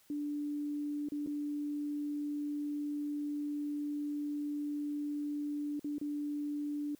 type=tone with dropouts; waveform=sine; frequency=293 Hz; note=D4; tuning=4 cents flat; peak=-34 dBFS; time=0.1-6.95 s; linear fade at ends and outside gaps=2 ms; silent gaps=1.087-1.12 / 1.263-1.272 / 5.795-5.844 / 5.983-6.013 s; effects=white hiss -66 dBFS RMS until 6.99 s